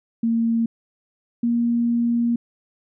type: tone pair in turn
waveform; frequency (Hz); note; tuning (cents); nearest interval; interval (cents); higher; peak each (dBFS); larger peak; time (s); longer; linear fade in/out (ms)
sine; 229.4 / 235.8; A#3 / A#3; -28 / +20; unison; 48; second; -17 / -17; neither; 0.23-0.66 / 1.43-2.36; second; 5
effects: none